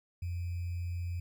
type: tone with sample-and-hold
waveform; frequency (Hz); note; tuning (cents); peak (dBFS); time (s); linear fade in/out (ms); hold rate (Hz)
sine; 87.31; F2; 0; -33; 0.22-1.2; 5; 2450
effects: none